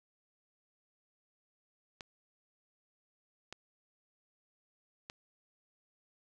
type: clicks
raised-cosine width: 0.2 ms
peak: -26 dBFS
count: 3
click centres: 2.008 / 3.526 / 5.099 s
effects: none